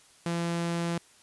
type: tone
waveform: sawtooth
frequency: 170 Hz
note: F3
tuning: 46 cents flat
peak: -24 dBFS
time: 0.26-0.98 s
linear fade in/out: 2 ms
effects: white hiss -58 dBFS RMS until 1.22 s + resampled to 24000 Hz